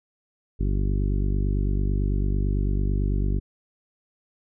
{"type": "harmonic tone", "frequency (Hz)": 49, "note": "G1", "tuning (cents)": 0, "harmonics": [1, 2, 3, 4, 5, 6, 7, 8], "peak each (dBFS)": [-22, -28, -32, -34, -36, -38, -39, -40], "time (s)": [0.59, 3.4], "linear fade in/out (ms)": 20, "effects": []}